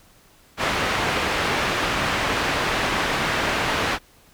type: low-pass noise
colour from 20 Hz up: white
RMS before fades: -23 dBFS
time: 0.57-3.99 s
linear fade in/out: 50 ms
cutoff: 2200 Hz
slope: 12 dB/octave
effects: pink hiss -54 dBFS RMS until 4.33 s